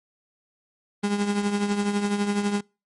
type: tone with tremolo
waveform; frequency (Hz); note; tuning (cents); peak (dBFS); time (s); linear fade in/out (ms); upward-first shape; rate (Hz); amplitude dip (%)
35% pulse; 203.9; G#3; -32; -18; 1.03-2.61; 10; triangle; 12; 65
effects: noise-tail reverb RT60 0.3 s tail -25 dB re dry + MP3 48 kbps